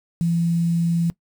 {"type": "tone with quantisation", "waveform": "sine", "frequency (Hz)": 169, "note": "E3", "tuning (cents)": 43, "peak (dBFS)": -17, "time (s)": [0.21, 1.1], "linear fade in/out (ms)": 0, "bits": 7, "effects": ["noise-tail reverb RT60 0.1 s tail -20 dB re dry"]}